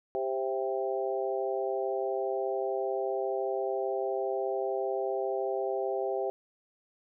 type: harmonic tone with a mistuned harmonic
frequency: 131.5 Hz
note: C3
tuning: 9 cents sharp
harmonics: 3 / 4 / 5 / 6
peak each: -32 / -34 / -35 / -37 dBFS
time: 0.15-6.3 s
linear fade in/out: 0 ms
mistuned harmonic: 5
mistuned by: +17 cents
effects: none